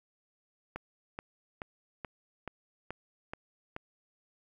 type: click train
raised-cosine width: 0.5 ms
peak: -23 dBFS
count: 8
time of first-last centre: 0.76-3.764 s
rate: 2.33 Hz
effects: 10-bit